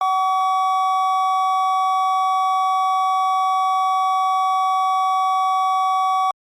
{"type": "tone pair together", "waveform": "triangle", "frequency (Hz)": [755, 1134.4], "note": ["F#5", "C#6"], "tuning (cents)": [35, 40], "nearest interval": "perfect fifth", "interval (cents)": 705, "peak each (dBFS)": -17, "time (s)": [0.01, 6.31], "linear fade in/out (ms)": 2, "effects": ["Opus 48 kbps"]}